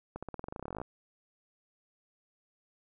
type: accelerating click train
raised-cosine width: 1 ms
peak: -25 dBFS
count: 20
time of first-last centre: 0.16-0.816 s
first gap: 66 ms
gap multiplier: 0.92
effects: none